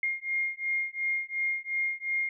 sine beating tone pair, 2127 / 2129.8 Hz, C7 / C7, +28 / +30 cents, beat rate 2.8 Hz, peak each -31 dBFS, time 0.03-2.29 s, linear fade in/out 2 ms, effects none

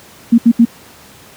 sine tone bursts, 233.1 Hz, A#3, in tune, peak -3 dBFS, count 3, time 0.32-0.652 s, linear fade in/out 10 ms, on 62 ms, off 73 ms, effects pink hiss -40 dBFS RMS until 1.36 s + high-pass 100 Hz 12 dB/octave

